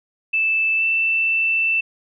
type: tone with pitch glide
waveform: sine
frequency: 2637 to 2663 Hz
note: E7 to E7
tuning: 0 to +17 cents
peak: -16 dBFS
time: 0.33-1.81 s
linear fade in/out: 10 ms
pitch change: +17 cents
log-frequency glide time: 0.77-0.83 s
effects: none